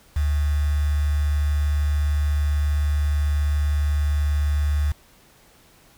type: tone with quantisation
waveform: sine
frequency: 73.42 Hz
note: D2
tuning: in tune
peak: -18 dBFS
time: 0.16-4.92 s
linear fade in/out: 5 ms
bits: 6
effects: pink hiss -54 dBFS RMS until 5.97 s